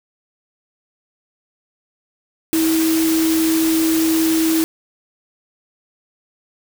sine tone in noise, 322.6 Hz, E4, 37 cents flat, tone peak -14 dBFS, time 2.53-4.64 s, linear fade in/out 0 ms, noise white, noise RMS -24 dBFS, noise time 2.53-4.64 s, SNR +7 dB, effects none

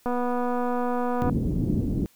click train, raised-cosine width 1 ms, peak -15 dBFS, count 304, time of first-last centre 0.06-1.297 s, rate 245 Hz
white low-pass noise, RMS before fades -25 dBFS, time 1.22-2.06 s, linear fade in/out 0 ms, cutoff 280 Hz, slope 24 dB/octave
effects white hiss -60 dBFS RMS until 2.15 s

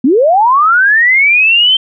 sine linear sweep, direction up, 230.6 to 3136 Hz, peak -5 dBFS, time 0.04-1.77 s, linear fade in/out 5 ms, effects none

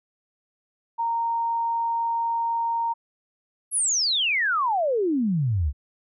sine tone, 926 Hz, A#5, 12 cents flat, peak -22 dBFS, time 0.98-2.94 s, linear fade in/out 20 ms
sine exponential sweep, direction down, 11390 to 64.6 Hz, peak -20 dBFS, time 3.71-5.73 s, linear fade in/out 50 ms
effects none

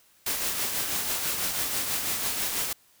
white noise with tremolo, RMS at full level -27 dBFS, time 0.26-2.73 s, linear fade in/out 5 ms, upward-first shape triangle, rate 6.1 Hz, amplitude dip 45%, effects white hiss -61 dBFS RMS until 3 s

